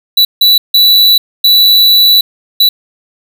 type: tone bursts at uneven times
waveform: square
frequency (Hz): 3951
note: B7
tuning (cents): 0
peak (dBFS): -4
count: 5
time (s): 0.17-0.25 / 0.41-0.58 / 0.74-1.18 / 1.44-2.21 / 2.6-2.69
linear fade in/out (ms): 5
effects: 7-bit